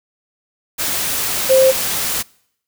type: tone in noise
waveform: sine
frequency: 526 Hz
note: C5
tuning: 9 cents sharp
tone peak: -8 dBFS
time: 1.49-1.72 s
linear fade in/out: 20 ms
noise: white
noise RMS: -20 dBFS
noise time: 0.78-2.23 s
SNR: +9 dB
effects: noise-tail reverb RT60 0.7 s tail -25 dB re dry